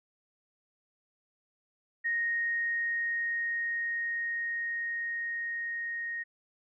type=tone with level ramp; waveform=sine; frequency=1864.7 Hz; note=A#6; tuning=in tune; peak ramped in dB=-27 to -33 dBFS; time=2.04-6.24 s; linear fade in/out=20 ms; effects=none